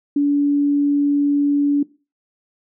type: tone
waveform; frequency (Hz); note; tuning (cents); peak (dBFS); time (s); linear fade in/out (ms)
sine; 286.8; D4; -41; -13; 0.16-1.83; 5
effects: noise-tail reverb RT60 0.3 s tail -19 dB re dry